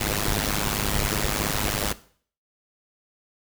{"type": "noise with amplitude modulation", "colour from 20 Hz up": "pink", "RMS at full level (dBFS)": -21, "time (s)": [0, 1.93], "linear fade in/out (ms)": 10, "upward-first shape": "sine", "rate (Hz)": 103, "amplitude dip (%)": 100, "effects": ["noise-tail reverb RT60 0.5 s tail -17 dB re dry"]}